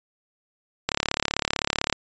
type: click train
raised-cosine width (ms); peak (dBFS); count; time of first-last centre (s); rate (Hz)
0.2; -4; 38; 0.89-1.926; 35.7
effects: resampled to 16000 Hz